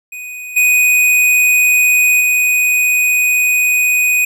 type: tone with level steps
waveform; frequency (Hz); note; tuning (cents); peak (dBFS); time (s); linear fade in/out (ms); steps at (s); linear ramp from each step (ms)
square; 2489; D#7; 0; -26 / -9 / -11; 0.12-4.25; 5; 0.56 / 2.2; 10
effects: none